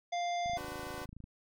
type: harmonic tone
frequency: 698.5 Hz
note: F5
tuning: in tune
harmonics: 1 / 3 / 5 / 7 / 9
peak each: -32 / -43 / -46 / -52 / -52 dBFS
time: 0.12-0.58 s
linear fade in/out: 10 ms
type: click train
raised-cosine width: 5 ms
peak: -36 dBFS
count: 22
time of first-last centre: 0.46-1.241 s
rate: 26.9 Hz
type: chord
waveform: 15% pulse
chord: B minor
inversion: first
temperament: equal with one note detuned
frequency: 293.7 / 370 / 505.4 Hz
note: D4 / F#4 / B4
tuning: 0 / 0 / +40 cents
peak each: -39 dBFS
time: 0.56-1.06 s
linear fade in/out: 20 ms
effects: none